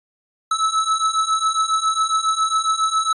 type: beating tone pair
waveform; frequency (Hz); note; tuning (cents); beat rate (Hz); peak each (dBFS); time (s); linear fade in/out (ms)
square; 1300 / 1307.3; E6 / E6; -24 / -15; 7.3; -22 / -20; 0.51-3.13; 5
effects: resampled to 24000 Hz